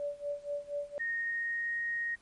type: tone with tremolo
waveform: sine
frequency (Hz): 578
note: D5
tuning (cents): -28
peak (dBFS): -31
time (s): 0-0.98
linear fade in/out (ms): 0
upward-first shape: sine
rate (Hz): 4.2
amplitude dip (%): 90
type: tone with pitch glide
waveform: sine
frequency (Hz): 1853 to 1869.1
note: A#6 to A#6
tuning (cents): -11 to +4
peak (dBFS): -31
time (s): 0.99-2.16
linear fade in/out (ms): 20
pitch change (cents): +15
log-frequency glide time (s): 1.12-1.76
effects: pink hiss -65 dBFS RMS until 2.21 s + MP3 48 kbps